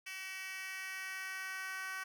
10% pulse tone with high-pass filter sweep, 379 Hz, F#4, 42 cents sharp, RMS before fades -43 dBFS, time 0.06-2.04 s, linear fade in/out 10 ms, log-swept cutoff 2400 to 1400 Hz, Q 2.1, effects none

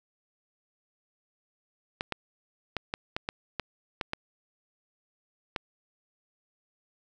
clicks, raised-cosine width 0.3 ms, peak -14 dBFS, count 10, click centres 2.009 / 2.123 / 2.767 / 2.939 / 3.165 / 3.289 / 3.597 / 4.012 / 4.134 / 5.562 s, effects none

